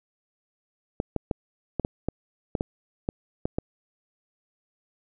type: clicks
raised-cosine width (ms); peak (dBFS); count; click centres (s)
2; -12; 11; 1.001 / 1.163 / 1.312 / 1.797 / 1.849 / 2.086 / 2.552 / 2.609 / 3.089 / 3.455 / 3.585
effects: none